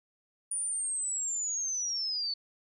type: linear sweep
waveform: sine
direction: down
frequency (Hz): 9540 to 4435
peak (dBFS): -30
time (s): 0.51-2.34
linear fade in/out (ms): 5
effects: none